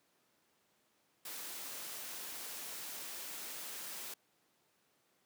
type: noise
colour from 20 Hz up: white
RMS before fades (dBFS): -45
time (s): 1.25-4.14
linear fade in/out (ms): 5
effects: pink hiss -74 dBFS RMS until 5.25 s + high-pass 200 Hz 12 dB/octave